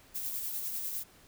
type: noise with tremolo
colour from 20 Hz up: violet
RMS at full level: -35 dBFS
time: 0.14-1.04 s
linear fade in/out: 20 ms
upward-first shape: sine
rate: 10 Hz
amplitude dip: 35%
effects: pink hiss -59 dBFS RMS until 1.27 s